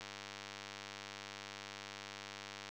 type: click train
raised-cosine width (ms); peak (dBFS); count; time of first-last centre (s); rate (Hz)
0.2; -28; 269; 0.01-2.69; 100
effects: none